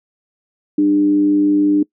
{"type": "tone with frequency modulation", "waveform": "sine", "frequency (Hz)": 300, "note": "D4", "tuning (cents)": 37, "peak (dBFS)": -10, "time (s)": [0.78, 1.83], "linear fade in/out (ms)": 5, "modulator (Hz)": 106, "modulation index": 0.27, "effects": ["noise-tail reverb RT60 0.1 s tail -23 dB re dry"]}